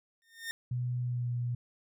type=tone with exponential growth; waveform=sawtooth; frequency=1826 Hz; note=A#6; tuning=36 cents flat; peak=-29 dBFS; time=0.22-0.51 s; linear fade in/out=0 ms; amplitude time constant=63 ms
type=tone with pitch glide; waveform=sine; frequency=123.47 to 121.28 Hz; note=B2 to B2; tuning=0 to -31 cents; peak=-30 dBFS; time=0.71-1.55 s; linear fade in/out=5 ms; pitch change=-31 cents; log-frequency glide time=1.01-1.3 s
effects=none